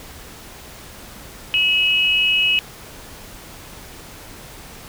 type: tone pair together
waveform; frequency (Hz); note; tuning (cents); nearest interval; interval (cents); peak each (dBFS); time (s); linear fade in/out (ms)
sine; 2567 / 2925; E7 / F#7; -47 / -21; major second; 226; -17; 1.54-2.59; 0
effects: pink hiss -39 dBFS RMS until 4.88 s